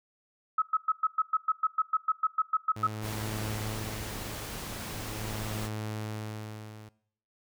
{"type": "tone bursts", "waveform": "sine", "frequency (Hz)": 1287, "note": "E6", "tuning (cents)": -42, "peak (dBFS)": -22, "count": 16, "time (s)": [0.58, 2.87], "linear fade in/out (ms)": 5, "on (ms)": 40, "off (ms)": 110}
{"type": "tone with tremolo", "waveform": "sawtooth", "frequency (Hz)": 107.7, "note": "A2", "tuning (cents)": -37, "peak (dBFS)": -29, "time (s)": [2.76, 6.89], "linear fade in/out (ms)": 5, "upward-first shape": "sine", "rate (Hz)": 0.41, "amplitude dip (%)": 80}
{"type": "noise", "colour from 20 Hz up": "pink", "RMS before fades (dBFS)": -39, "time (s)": [3.01, 5.7], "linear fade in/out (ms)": 50}
{"effects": ["noise-tail reverb RT60 0.7 s tail -21 dB re dry"]}